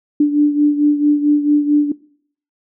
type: beating tone pair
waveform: sine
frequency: 293.3 / 297.8 Hz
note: D4 / D4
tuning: -2 / +24 cents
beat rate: 4.5 Hz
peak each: -11 / -17 dBFS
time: 0.2-1.92 s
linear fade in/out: 5 ms
effects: noise-tail reverb RT60 0.6 s tail -22 dB re dry